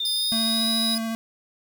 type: tone with pitch glide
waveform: sine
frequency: 3609 to 3868 Hz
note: A7 to B7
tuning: +43 to -37 cents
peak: -24 dBFS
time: 0-0.95 s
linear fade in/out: 5 ms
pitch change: +120 cents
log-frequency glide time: 0.14-0.72 s
type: tone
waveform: sawtooth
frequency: 4978 Hz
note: D#8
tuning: in tune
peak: -23 dBFS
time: 0.05-0.98 s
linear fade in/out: 2 ms
type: tone with vibrato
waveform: square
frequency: 225.1 Hz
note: A3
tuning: 40 cents sharp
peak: -26 dBFS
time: 0.32-1.15 s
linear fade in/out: 0 ms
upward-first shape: sine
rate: 14 Hz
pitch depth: 11 cents each way
effects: 8-bit